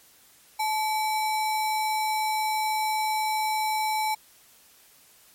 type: tone with sample-and-hold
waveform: sine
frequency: 866 Hz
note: A5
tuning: 28 cents flat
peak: -23 dBFS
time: 0.59-4.15 s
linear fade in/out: 10 ms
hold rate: 3150 Hz
effects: white hiss -56 dBFS RMS until 5.34 s + MP3 64 kbps